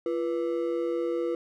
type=ring-modulated tone; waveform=triangle; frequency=415.3 Hz; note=G#4; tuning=in tune; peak=-21 dBFS; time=0.06-1.35 s; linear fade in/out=2 ms; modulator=72.3 Hz; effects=none